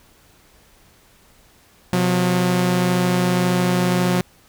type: tone pair together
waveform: sawtooth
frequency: 127.28 / 180 Hz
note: C3 / F#3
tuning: -47 / -47 cents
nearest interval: tritone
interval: 600 cents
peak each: -19 / -13 dBFS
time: 1.93-4.21 s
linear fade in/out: 0 ms
effects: pink hiss -53 dBFS RMS until 4.48 s